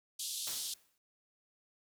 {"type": "band-pass noise", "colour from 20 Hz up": "pink", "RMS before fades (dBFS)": -40, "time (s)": [0.19, 0.74], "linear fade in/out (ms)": 5, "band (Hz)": [3300, 13000], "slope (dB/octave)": 48}
{"type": "noise with exponential decay", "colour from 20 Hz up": "white", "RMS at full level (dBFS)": -41, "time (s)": [0.47, 0.98], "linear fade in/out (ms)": 1, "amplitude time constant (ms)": 110}
{"effects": []}